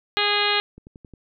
harmonic tone, 412.2 Hz, G#4, 13 cents flat, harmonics 1 / 2 / 3 / 4 / 5 / 6 / 7 / 8 / 9 / 10, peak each -28 / -28 / -28 / -28 / -28 / -28 / -28 / -28 / -28 / -28 dBFS, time 0.17-0.6 s, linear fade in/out 0 ms
click train, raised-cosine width 3 ms, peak -30 dBFS, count 5, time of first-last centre 0.78-1.137 s, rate 11.2 Hz
effects none

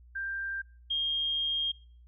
sine tone pair in turn, 1583 / 3227 Hz, G6 / G7, +17 / +50 cents, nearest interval octave, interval 1233 cents, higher second, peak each -32 / -27 dBFS, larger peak second, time 0.15-0.62 / 0.9-1.72 s, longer second, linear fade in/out 10 ms, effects noise-tail reverb RT60 0.5 s tail -25 dB re dry + added 60 Hz sine -52 dBFS peak until 2.07 s

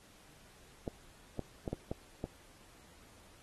clicks, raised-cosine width 2 ms, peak -23 dBFS, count 6, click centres 0.878 / 1.393 / 1.678 / 1.73 / 1.915 / 2.241 s, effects pink hiss -61 dBFS RMS until 3.42 s + AAC 32 kbps

